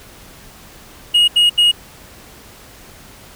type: tone bursts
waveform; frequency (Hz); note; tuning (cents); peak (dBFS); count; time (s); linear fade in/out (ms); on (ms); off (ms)
triangle; 2878; F#7; -49; -7; 3; 1.14-1.716; 10; 140; 78
effects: pink hiss -41 dBFS RMS until 3.35 s